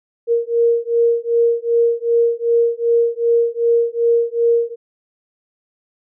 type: beating tone pair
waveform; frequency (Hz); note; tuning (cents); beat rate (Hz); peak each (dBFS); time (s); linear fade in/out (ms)
sine; 466.2 / 468.8; A#4 / A#4; 0 / +10; 2.6; -16; 0.27-4.76; 50
effects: none